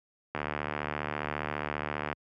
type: click train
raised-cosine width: 0.5 ms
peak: -16 dBFS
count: 134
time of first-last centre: 0.35-2.128 s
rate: 74.8 Hz
effects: high-pass 80 Hz 12 dB/octave